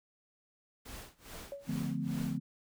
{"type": "noise with tremolo", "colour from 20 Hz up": "pink", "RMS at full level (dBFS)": -46, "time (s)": [0.85, 2.38], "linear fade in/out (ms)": 10, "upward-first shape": "sine", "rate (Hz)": 2.4, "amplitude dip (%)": 95}
{"type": "tone with exponential decay", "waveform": "sine", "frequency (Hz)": 562, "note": "C#5", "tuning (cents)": 24, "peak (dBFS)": -36, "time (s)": [1.52, 1.78], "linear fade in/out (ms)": 1, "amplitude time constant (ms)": 56}
{"type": "chord", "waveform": "sine", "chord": "D minor seventh", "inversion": "none", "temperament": "equal with one note detuned", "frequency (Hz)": [146.83, 174.61, 220, 255.2], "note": ["D3", "F3", "A3", "C4"], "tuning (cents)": [0, 0, 0, -43], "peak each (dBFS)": -38, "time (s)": [1.67, 2.4], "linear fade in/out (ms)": 20}
{"effects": []}